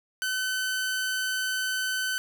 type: tone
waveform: sawtooth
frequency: 1520 Hz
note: F#6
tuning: 46 cents sharp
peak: -23 dBFS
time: 0.22-2.18 s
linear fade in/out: 0 ms
effects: none